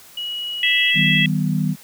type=tone; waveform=sine; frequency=2912 Hz; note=F#7; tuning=28 cents flat; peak=-24 dBFS; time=0.17-0.91 s; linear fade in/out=5 ms
type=harmonic tone; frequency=659.3 Hz; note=E5; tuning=in tune; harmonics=3 / 4 / 5; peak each=-19 / -19 / -19 dBFS; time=0.63-1.26 s; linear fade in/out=2 ms
type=chord; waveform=sine; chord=Eb augmented; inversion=none; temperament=equal with one note detuned; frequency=155.56 / 191.19 / 246.9 Hz; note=Eb3 / G3 / B3; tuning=0 / -43 / 0 cents; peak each=-20 / -21 / -25 dBFS; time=0.94-1.76 s; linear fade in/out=50 ms
effects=white hiss -45 dBFS RMS until 1.83 s